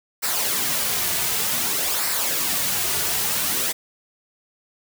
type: noise with flanger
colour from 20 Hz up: white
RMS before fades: -23 dBFS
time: 0.22-3.73 s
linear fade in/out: 20 ms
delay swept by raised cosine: 0.3 to 3.8 ms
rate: 0.54 Hz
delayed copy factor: -0.55
effects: none